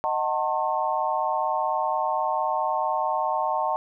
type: chord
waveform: sine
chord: D# diminished seventh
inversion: none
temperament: just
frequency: 622.3 / 746.7 / 896 / 1075.3 Hz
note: D#5 / F#5 / A5 / C6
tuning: 0 / +16 / +31 / +47 cents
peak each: -29 / -28 / -26 / -29 dBFS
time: 0.04-3.76 s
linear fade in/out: 0 ms
effects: none